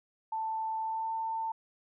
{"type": "tone with pitch glide", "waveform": "sine", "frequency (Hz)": [885, 895.8], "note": ["A5", "A5"], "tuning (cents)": [10, 31], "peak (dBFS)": -31, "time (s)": [0.32, 1.52], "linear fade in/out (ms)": 5, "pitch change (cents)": 21, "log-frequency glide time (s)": [0.81, 1.12], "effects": []}